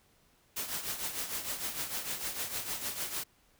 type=noise with tremolo; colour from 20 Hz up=white; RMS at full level=-34 dBFS; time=0.56-3.24 s; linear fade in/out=10 ms; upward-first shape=triangle; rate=6.6 Hz; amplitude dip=70%; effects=pink hiss -67 dBFS RMS until 3.59 s